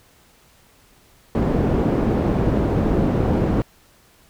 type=low-pass noise; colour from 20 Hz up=white; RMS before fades=-19 dBFS; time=1.35-3.62 s; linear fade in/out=0 ms; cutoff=350 Hz; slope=12 dB/octave; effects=pink hiss -54 dBFS RMS until 4.29 s